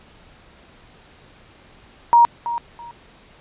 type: tone with echo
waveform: sine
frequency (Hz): 943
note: A#5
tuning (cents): +20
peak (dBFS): -8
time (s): 2.13-2.25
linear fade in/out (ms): 0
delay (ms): 330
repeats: 2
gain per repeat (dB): -13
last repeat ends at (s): 2.91
effects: pink hiss -49 dBFS RMS until 3.4 s + resampled to 8000 Hz